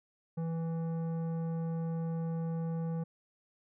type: tone with tanh clipping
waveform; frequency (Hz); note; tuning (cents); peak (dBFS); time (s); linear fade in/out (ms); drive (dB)
sine; 164.6; E3; -2; -34; 0.37-3.04; 10; 12
effects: none